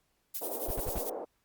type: noise with tremolo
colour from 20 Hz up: violet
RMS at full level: -34 dBFS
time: 0.34-1.1 s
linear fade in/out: 10 ms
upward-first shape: triangle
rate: 11 Hz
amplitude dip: 75%
type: band-pass noise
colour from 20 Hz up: white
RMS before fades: -39 dBFS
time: 0.41-1.25 s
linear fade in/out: 10 ms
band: 350 to 650 Hz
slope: 24 dB/octave
type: noise bursts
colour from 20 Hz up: brown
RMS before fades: -33 dBFS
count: 4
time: 0.68-0.985 s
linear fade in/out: 5 ms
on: 32 ms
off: 59 ms
effects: pink hiss -75 dBFS RMS until 1.44 s + Opus 48 kbps